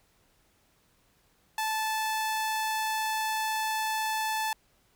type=tone; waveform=sawtooth; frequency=874 Hz; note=A5; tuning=12 cents flat; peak=-24 dBFS; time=1.58-4.53 s; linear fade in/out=2 ms; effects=pink hiss -67 dBFS RMS until 4.95 s

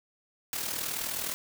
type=noise with amplitude modulation; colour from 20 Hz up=white; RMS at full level=-31 dBFS; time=0.53-1.34 s; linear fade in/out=0 ms; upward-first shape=sine; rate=39.6 Hz; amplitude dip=60%; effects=none

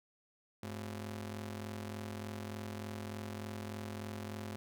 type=ring-modulated tone; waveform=sawtooth; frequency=155.56 Hz; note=D#3; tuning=in tune; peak=-34 dBFS; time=0.63-4.56 s; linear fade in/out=0 ms; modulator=56.1 Hz; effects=none

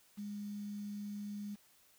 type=tone with quantisation; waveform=sine; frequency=205.2 Hz; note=G#3; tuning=21 cents flat; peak=-40 dBFS; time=0.17-1.56 s; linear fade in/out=20 ms; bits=10; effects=white hiss -67 dBFS RMS until 1.98 s

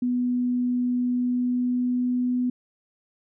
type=tone with pitch glide; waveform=sine; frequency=246.9 to 248.6 Hz; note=B3 to B3; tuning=0 to +12 cents; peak=-21 dBFS; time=0.02-2.5 s; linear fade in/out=5 ms; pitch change=+12 cents; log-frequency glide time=1.09-2.37 s; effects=none

